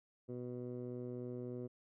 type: tone with low-pass filter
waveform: 15% pulse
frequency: 123.47 Hz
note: B2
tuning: in tune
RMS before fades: -44 dBFS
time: 0.28-1.68 s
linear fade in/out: 20 ms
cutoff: 450 Hz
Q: 1.6
effects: none